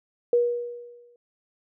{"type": "tone with exponential decay", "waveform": "sine", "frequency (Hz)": 480, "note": "B4", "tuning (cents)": -49, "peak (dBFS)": -15, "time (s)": [0.33, 1.16], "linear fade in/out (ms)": 2, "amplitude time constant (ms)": 180, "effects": []}